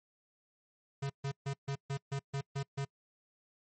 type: tone bursts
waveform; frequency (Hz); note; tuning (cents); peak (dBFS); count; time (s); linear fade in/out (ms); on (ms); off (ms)
square; 138.59; C#3; 0; -34; 9; 1.02-2.851; 10; 79; 140
effects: noise-tail reverb RT60 0.1 s tail -26 dB re dry + MP3 32 kbps